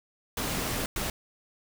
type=noise bursts at uneven times; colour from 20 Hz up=pink; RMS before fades=-31 dBFS; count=2; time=0.37-0.86 / 0.96-1.1 s; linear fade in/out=2 ms; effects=none